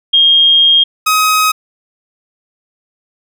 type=tone pair in turn; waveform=sine / sawtooth; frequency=3233 / 1264.6 Hz; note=G#7 / D#6; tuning=-47 / +28 cents; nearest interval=octave + major third; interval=1625 cents; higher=first; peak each=-5 dBFS; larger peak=neither; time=0.13-0.84 / 1.06-1.52 s; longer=first; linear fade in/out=10 ms; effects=none